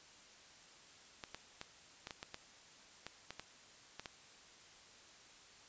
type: clicks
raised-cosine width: 0.2 ms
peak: -27 dBFS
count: 12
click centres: 1.238 / 1.346 / 1.614 / 2.071 / 2.108 / 2.229 / 2.344 / 3.066 / 3.306 / 3.396 / 3.996 / 4.058 s
effects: white hiss -60 dBFS RMS until 5.68 s + resampled to 16000 Hz